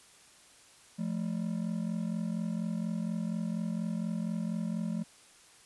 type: ring-modulated tone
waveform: triangle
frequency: 196 Hz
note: G3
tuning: in tune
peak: -26 dBFS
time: 0.98-5.04 s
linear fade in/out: 20 ms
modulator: 22.1 Hz
effects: white hiss -58 dBFS RMS until 5.65 s + resampled to 24000 Hz